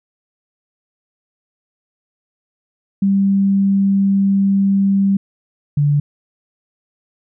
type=tone pair in turn; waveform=sine; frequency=196.5 / 145.22 Hz; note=G3 / D3; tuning=+4 / -19 cents; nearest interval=perfect fourth; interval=523 cents; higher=first; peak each=-11 dBFS; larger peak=neither; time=3.02-5.17 / 5.77-6 s; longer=first; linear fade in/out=5 ms; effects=none